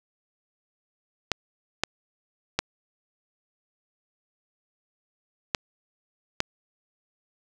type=clicks; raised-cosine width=0.2 ms; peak=-5 dBFS; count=5; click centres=1.317 / 1.836 / 2.59 / 5.548 / 6.404 s; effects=none